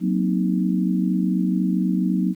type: chord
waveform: sine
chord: C half-diminished seventh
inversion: second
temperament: equal with one note detuned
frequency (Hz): 185 / 233.1 / 257.3 / 311.1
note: Gb3 / Bb3 / C4 / Eb4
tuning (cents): 0 / 0 / -29 / 0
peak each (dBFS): -20 / -26 / -26 / -26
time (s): 0-2.35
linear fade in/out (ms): 50
effects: 9-bit